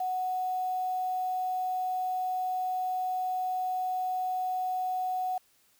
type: tone with quantisation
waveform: sine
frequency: 740 Hz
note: F#5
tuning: in tune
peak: -28 dBFS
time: 0-5.38 s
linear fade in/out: 5 ms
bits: 8
effects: white hiss -66 dBFS RMS until 5.79 s